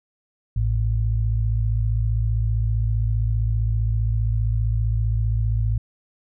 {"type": "tone pair together", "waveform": "sine", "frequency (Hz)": [54.86, 110.1], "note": ["A1", "A2"], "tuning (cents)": [-4, 2], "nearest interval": "octave", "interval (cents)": 1206, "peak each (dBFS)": -21, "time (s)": [0.56, 5.78], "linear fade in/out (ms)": 5, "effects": []}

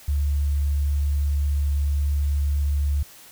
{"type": "tone", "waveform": "sine", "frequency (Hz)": 71.8, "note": "D2", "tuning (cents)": -39, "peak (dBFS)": -19, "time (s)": [0.08, 3.03], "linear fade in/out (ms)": 5, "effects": ["white hiss -47 dBFS RMS until 3.31 s"]}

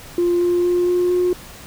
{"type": "tone with pitch steps", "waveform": "sine", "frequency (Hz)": [349.2, 351.6, 354.1, 356.5, 359], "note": ["F4", "F4", "F4", "F4", "F4"], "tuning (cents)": [0, 12, 24, 36, 48], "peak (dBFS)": -13, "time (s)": [0.18, 1.33], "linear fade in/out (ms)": 2, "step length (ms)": 230, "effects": ["tanh soft clip ceiling -11 dBFS", "pink hiss -39 dBFS RMS until 1.66 s"]}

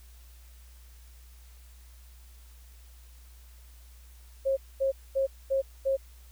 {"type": "tone bursts", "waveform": "sine", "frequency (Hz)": 540, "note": "C#5", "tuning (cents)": -45, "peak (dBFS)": -23, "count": 5, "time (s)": [4.45, 5.97], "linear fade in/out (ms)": 20, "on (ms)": 120, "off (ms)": 230, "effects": ["added 60 Hz sine -49 dBFS peak until 6.31 s", "white hiss -60 dBFS RMS until 6.31 s"]}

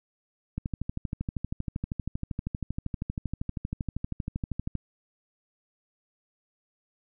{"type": "click train", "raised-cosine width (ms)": 5, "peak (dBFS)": -18, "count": 54, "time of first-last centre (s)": [0.58, 4.753], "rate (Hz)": 12.7, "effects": []}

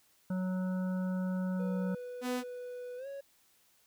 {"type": "harmonic tone", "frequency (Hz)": 185, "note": "F#3", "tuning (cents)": 0, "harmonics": [1, 3, 5, 7, 8], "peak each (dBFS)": [-31, -43, -51, -53, -51], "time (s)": [0.3, 1.95], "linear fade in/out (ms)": 5}
{"type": "tone with pitch glide", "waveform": "triangle", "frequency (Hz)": [493.9, 554.4], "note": ["B4", "C#5"], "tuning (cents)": [0, 0], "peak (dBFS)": -38, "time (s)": [1.59, 3.21], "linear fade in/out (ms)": 10, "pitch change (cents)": 200, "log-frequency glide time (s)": [2.97, 3.07]}
{"type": "tone", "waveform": "sawtooth", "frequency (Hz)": 250, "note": "B3", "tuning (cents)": 21, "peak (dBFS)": -29, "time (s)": [2.21, 2.44], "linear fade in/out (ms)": 50}
{"effects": ["white hiss -68 dBFS RMS until 3.86 s"]}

